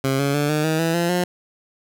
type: tone with pitch steps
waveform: 15% pulse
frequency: 134.9 / 140.39 / 146.09 / 152.03 / 158.22 / 164.65 / 171.34 / 178.31 Hz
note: C#3 / C#3 / D3 / D#3 / D#3 / E3 / F3 / F3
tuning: -47 / +22 / -9 / -40 / +29 / -2 / -33 / +36 cents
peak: -12 dBFS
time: 0.04-1.24 s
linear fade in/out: 2 ms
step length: 150 ms
effects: none